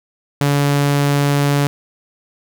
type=tone; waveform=sawtooth; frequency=142.8 Hz; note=D3; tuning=48 cents flat; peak=-9 dBFS; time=0.41-1.67 s; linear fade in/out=0 ms; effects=none